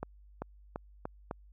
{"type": "accelerating click train", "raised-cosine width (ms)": 1, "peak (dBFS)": -22, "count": 5, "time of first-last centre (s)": [0.03, 1.311], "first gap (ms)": 390, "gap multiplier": 0.87, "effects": ["added 50 Hz sine -54 dBFS peak until 1.52 s"]}